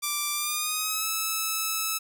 5% pulse tone with pitch glide, 1174.7 to 1303.4 Hz, D6 to E6, 0 to -20 cents, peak -15 dBFS, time 0.02-1.99 s, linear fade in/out 20 ms, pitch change +180 cents, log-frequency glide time 0.33-1.07 s, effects none

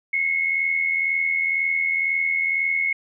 sine tone pair together, 2106 / 2188 Hz, C7 / C#7, +11 / -23 cents, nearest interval minor second, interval 66 cents, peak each -27 / -20 dBFS, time 0.13-2.93 s, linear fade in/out 5 ms, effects none

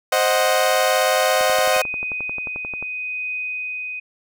sawtooth chord, C diminished, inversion none, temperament equal, 523.3 / 622.3 / 740 Hz, C5 / Eb5 / Gb5, 0 / 0 / 0 cents, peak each -16 / -16 / -17 dBFS, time 0.12-1.82 s, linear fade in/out 5 ms
click train, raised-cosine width 1 ms, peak -20 dBFS, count 17, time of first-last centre 1.41-2.826 s, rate 11.3 Hz
sine tone with tremolo, 2500 Hz, D#7, 8 cents sharp, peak -23 dBFS, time 1.73-4 s, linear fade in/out 10 ms, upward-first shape triangle, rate 0.78 Hz, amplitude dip 35%
effects none

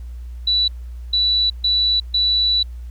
sine tone bursts at uneven times, 3951 Hz, B7, in tune, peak -14 dBFS, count 4, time 0.47-0.68 / 1.13-1.5 / 1.64-2 / 2.14-2.63 s, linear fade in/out 5 ms, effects added 60 Hz sine -29 dBFS peak until 2.9 s + pink hiss -57 dBFS RMS until 2.9 s

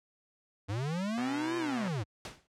square linear two-way sweep, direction up then down, 93.1 to 349.2 to 93.1 Hz, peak -32 dBFS, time 0.68-2.04 s, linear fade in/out 20 ms, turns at 1.57 s
click train, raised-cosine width 0.5 ms, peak -25 dBFS, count 89, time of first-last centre 1.18-1.878 s, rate 126 Hz
pink noise with exponential decay, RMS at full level -37 dBFS, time 2.25-2.47 s, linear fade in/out 1 ms, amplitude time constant 47 ms
effects high-pass 60 Hz 12 dB/octave + low-pass 7000 Hz 12 dB/octave

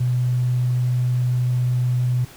triangle tone, 124.3 Hz, B2, 12 cents sharp, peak -13 dBFS, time 0-2.25 s, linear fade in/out 10 ms, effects tanh soft clip ceiling -15 dBFS + pink hiss -44 dBFS RMS until 2.36 s

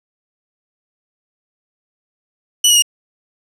20% pulse tone with pitch steps, 2957 / 2906 / 2856 Hz, F#7 / F#7 / F7, -2 / -32 / +38 cents, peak -3 dBFS, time 2.64-2.823 s, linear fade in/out 5 ms, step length 61 ms, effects none

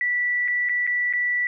sine tone with dropouts, 1961 Hz, B6, 13 cents flat, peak -20 dBFS, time 0.01-1.47 s, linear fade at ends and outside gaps 1 ms, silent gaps 0.478-0.482 / 0.688-0.694 / 0.867-0.874 / 1.127-1.135 s, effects none

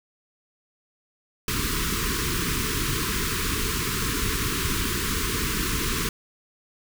pink band-stop noise, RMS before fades -26 dBFS, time 1.48-6.09 s, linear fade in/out 2 ms, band 460 to 990 Hz, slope 96 dB/octave, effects none

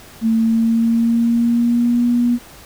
sine tone with pitch glide, 224.6 to 240.7 Hz, A3 to B3, +36 to -44 cents, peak -12 dBFS, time 0.21-2.39 s, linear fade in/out 50 ms, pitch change +120 cents, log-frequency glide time 0.33-2.04 s, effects pink hiss -41 dBFS RMS until 2.65 s

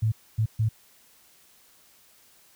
sine tone bursts at uneven times, 110 Hz, A2, in tune, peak -20 dBFS, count 3, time 0.02-0.12 / 0.38-0.46 / 0.59-0.69 s, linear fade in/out 10 ms, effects white hiss -58 dBFS RMS until 2.55 s

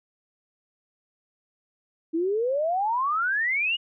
sine exponential sweep, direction up, 314.4 to 2934 Hz, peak -22 dBFS, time 2.13-3.77 s, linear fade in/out 20 ms, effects none

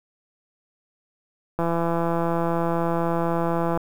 click train, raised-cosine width 1 ms, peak -11 dBFS, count 368, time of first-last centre 1.59-3.775 s, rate 168 Hz, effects 7-bit

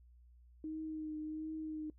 sine tone with vibrato, 311.1 Hz, D#4, in tune, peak -39 dBFS, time 0.64-1.9 s, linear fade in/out 2 ms, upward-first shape triangle, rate 1.4 Hz, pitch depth 27 cents each way, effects noise-tail reverb RT60 0.1 s tail -22 dB re dry + added 60 Hz sine -59 dBFS peak until 1.98 s

